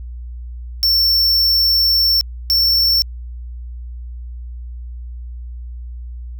square tone bursts at uneven times, 5420 Hz, E8, 47 cents sharp, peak -12 dBFS, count 2, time 0.83-2.21 / 2.5-3.02 s, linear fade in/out 0 ms, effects added 60 Hz sine -27 dBFS peak until 6.39 s

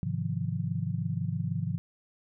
sine chord, F minor seventh, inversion first, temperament just, 104.77 / 130.96 / 157.15 / 174.61 Hz, Ab2 / C3 / Eb3 / F3, +16 / +2 / +18 / 0 cents, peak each -34 dBFS, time 0.03-1.78 s, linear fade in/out 0 ms, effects none

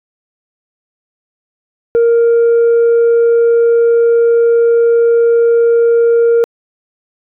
sine tone, 466.2 Hz, A#4, in tune, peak -4 dBFS, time 1.95-6.44 s, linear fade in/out 0 ms, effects tanh soft clip ceiling -5 dBFS

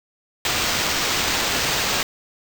white noise with sample-and-hold, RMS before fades -22 dBFS, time 0.45-2.03 s, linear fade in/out 2 ms, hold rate 11025 Hz, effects none

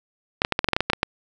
clicks, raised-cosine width 0.3 ms, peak -3 dBFS, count 12, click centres 0.419 / 0.449 / 0.523 / 0.591 / 0.644 / 0.687 / 0.733 / 0.765 / 0.806 / 0.9 / 0.933 / 1.031 s, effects none

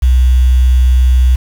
sine tone with quantisation, 63 Hz, B1, 35 cents sharp, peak -5 dBFS, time 0.02-1.36 s, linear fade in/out 10 ms, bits 5, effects none

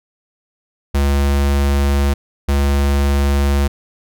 square tone pair in turn, 70.2 / 70.2 Hz, C#2 / C#2, +22 / +22 cents, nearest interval unison, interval 0 cents, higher neither, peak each -13 dBFS, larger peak neither, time 0.94-2.14 / 2.48-3.68 s, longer neither, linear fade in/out 10 ms, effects none

